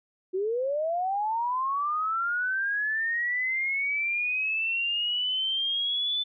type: linear sweep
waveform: sine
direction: up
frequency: 359.9 to 3520 Hz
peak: -25 dBFS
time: 0.33-6.24 s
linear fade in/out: 20 ms
effects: none